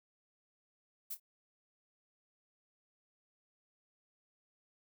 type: noise with echo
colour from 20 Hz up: violet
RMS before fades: -41 dBFS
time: 1.1-1.15 s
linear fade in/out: 10 ms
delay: 25 ms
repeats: 2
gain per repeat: -13 dB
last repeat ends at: 1.2 s
effects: none